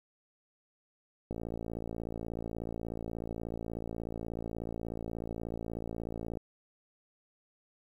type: click train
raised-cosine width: 2 ms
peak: -25 dBFS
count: 287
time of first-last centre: 1.31-6.372 s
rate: 56.5 Hz
effects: 10-bit